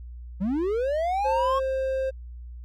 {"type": "linear sweep", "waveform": "triangle", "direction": "up", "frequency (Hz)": [174.61, 1108.7], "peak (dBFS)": -21, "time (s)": [0.4, 1.6], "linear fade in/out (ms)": 20}
{"type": "tone", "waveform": "triangle", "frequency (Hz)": 529, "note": "C5", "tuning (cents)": 19, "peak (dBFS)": -22, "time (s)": [1.24, 2.11], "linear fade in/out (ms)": 20}
{"effects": ["added 60 Hz sine -37 dBFS peak until 2.64 s"]}